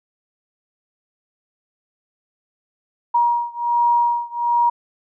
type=beating tone pair; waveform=sine; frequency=950 / 951.3 Hz; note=A#5 / A#5; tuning=+33 / +35 cents; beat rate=1.3 Hz; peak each=-18 / -19 dBFS; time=3.14-4.7 s; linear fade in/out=10 ms; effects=none